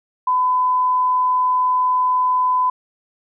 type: tone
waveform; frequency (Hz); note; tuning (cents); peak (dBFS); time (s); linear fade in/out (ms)
sine; 1007; B5; +33; -14; 0.27-2.7; 5
effects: none